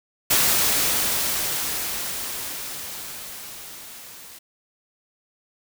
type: noise with level ramp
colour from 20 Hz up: white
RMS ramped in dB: -18 to -43 dBFS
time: 0.3-4.39 s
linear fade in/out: 10 ms
effects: none